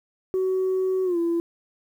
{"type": "tone with pitch glide", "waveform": "sine", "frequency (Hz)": [375.3, 338.2], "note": ["F#4", "E4"], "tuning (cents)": [25, 44], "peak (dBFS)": -19, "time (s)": [0.34, 1.4], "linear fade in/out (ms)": 0, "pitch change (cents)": -181, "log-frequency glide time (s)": [1.04, 1.18], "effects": ["tanh soft clip ceiling -18 dBFS", "9-bit"]}